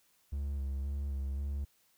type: tone with vibrato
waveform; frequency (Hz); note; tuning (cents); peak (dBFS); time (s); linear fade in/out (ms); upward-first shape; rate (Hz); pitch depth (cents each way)
triangle; 69.3; C#2; 0; -31; 0.32-1.65; 10; square; 1.9; 28
effects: white hiss -70 dBFS RMS until 1.97 s